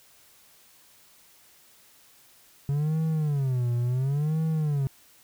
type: tone with vibrato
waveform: triangle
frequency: 138.59 Hz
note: C#3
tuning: in tune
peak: -21 dBFS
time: 2.69-4.87 s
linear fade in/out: 0 ms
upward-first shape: sine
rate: 0.71 Hz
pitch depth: 250 cents each way
effects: white hiss -57 dBFS RMS until 5.23 s